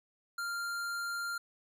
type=tone with hard clipping; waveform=sine; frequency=1393 Hz; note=F6; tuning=5 cents flat; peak=-36 dBFS; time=0.38-1.38 s; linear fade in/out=5 ms; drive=17 dB; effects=none